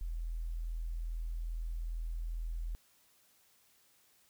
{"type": "tone", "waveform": "sine", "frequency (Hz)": 41.2, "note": "E1", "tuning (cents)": 0, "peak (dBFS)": -35, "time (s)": [0.01, 2.75], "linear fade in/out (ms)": 0, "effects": ["white hiss -68 dBFS RMS until 4.29 s"]}